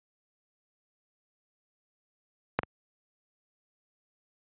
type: clicks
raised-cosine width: 0.5 ms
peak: -8 / -18 dBFS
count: 2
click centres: 2.59 / 2.633 s
effects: high-pass 80 Hz 12 dB/octave + resampled to 8000 Hz